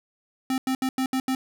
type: tone bursts at uneven times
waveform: square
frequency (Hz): 261.6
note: C4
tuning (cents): 0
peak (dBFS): -23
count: 6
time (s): 0.5-0.58 / 0.67-0.75 / 0.82-0.89 / 0.98-1.06 / 1.13-1.2 / 1.28-1.35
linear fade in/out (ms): 2
effects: none